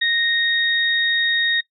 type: tone pair together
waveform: sine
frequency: 1863 / 3726 Hz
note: A#6 / A#7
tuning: -2 / -2 cents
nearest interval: octave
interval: 1200 cents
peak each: -19 / -19 dBFS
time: 0.01-1.61 s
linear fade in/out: 10 ms
effects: noise-tail reverb RT60 0.1 s tail -21 dB re dry